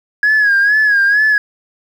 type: tone with vibrato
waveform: sine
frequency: 1663 Hz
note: G#6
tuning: 2 cents sharp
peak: -7 dBFS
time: 0.23-1.38 s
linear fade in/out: 2 ms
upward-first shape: sine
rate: 2.2 Hz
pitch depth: 75 cents each way
effects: tanh soft clip ceiling -6 dBFS + 7-bit